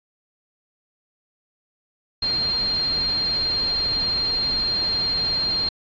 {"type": "tone in noise", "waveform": "sine", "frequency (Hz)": 4196, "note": "C8", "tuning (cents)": 4, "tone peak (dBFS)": -20, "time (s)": [2.22, 5.69], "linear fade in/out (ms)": 5, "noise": "pink", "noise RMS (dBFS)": -33, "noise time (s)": [2.22, 5.69], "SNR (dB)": 10, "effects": ["resampled to 11025 Hz"]}